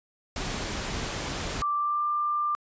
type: noise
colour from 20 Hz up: pink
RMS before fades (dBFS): -32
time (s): 0.36-1.62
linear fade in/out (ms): 2
type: tone with pitch glide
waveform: sine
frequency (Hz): 1174.7 to 1189.7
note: D6 to D6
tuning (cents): 0 to +22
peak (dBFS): -24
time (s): 1.62-2.55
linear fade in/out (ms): 0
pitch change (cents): +22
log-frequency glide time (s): 1.76-2.05
effects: resampled to 16000 Hz